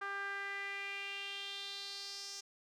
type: tone with band-pass filter sweep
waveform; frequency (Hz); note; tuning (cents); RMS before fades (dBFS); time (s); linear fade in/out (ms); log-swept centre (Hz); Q
sawtooth; 397.6; G4; +25; -43; 0.01-2.41; 10; 1400 to 5800; 4.1
effects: none